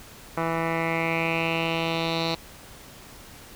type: tone with low-pass filter sweep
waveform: 10% pulse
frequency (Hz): 164.81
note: E3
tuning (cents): 0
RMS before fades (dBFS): -26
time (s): 0.37-2.35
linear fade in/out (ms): 5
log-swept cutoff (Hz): 1600 to 4100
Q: 4.5
effects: pink hiss -46 dBFS RMS until 3.55 s